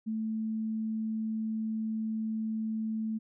sine tone, 220 Hz, A3, in tune, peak -30 dBFS, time 0.06-3.19 s, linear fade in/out 20 ms, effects none

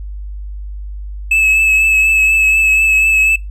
triangle tone with vibrato, 2600 Hz, E7, 24 cents flat, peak -7 dBFS, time 1.31-3.36 s, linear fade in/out 5 ms, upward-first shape triangle, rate 4.1 Hz, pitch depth 25 cents each way, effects noise-tail reverb RT60 0.2 s tail -22 dB re dry + added 50 Hz sine -23 dBFS peak until 3.5 s

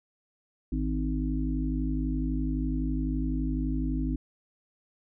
harmonic tone with a mistuned harmonic, 51.91 Hz, G#1, in tune, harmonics 1 / 3 / 5 / 6, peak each -29 / -35 / -31 / -35 dBFS, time 0.72-4.16 s, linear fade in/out 5 ms, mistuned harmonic 1, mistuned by +56 cents, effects none

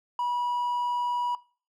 triangle tone, 972 Hz, B5, 28 cents flat, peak -23 dBFS, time 0.19-1.35 s, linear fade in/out 2 ms, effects noise-tail reverb RT60 0.4 s tail -22 dB re dry + tanh soft clip ceiling -19 dBFS

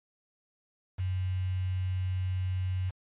sine tone with quantisation, 92.5 Hz, F#2, in tune, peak -28 dBFS, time 0.98-2.91 s, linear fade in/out 20 ms, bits 8, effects resampled to 8000 Hz

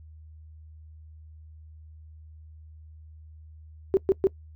sine tone bursts, 384.2 Hz, G4, 35 cents flat, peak -16 dBFS, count 3, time 3.94-4.27 s, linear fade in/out 0 ms, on 30 ms, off 120 ms, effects noise-tail reverb RT60 0.1 s tail -21 dB re dry + added 78 Hz sine -45 dBFS peak until 4.55 s

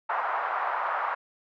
white band-pass noise, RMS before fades -29 dBFS, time 0.09-1.15 s, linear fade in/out 10 ms, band 730 to 1300 Hz, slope 24 dB/octave, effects none

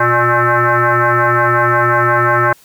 sine tone with frequency modulation, 122.3 Hz, B2, 16 cents flat, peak -9 dBFS, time 0-2.53 s, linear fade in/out 5 ms, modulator 239 Hz, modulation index 6.8, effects white hiss -47 dBFS RMS until 2.64 s

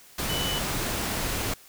sine tone in noise, 2981 Hz, F#7, 12 cents sharp, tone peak -30 dBFS, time 0.29-0.59 s, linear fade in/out 5 ms, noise pink, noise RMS -29 dBFS, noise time 0.18-1.54 s, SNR -4 dB, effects white hiss -52 dBFS RMS until 1.68 s

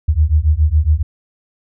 sine beating tone pair, 73.42 / 80.62 Hz, D2 / E2, 0 / -38 cents, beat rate 7.2 Hz, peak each -13 dBFS, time 0.08-1.03 s, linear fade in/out 10 ms, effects none

